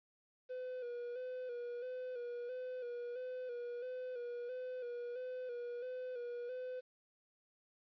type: tone with vibrato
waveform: triangle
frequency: 493.9 Hz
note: B4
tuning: in tune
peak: -39 dBFS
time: 0.49-6.81 s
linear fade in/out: 20 ms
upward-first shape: square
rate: 1.5 Hz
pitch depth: 44 cents each way
effects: resampled to 11025 Hz + 12-bit